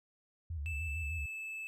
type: tone with vibrato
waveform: sine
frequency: 77.4 Hz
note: D#2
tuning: 9 cents flat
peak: -36 dBFS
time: 0.5-1.26 s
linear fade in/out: 5 ms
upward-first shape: square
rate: 6.6 Hz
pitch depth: 130 cents each way
type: tone with pitch glide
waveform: triangle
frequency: 2637 to 2620 Hz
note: E7 to E7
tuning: 0 to -11 cents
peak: -38 dBFS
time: 0.66-1.67 s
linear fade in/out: 0 ms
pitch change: -11 cents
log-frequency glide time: 1-1.15 s
effects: none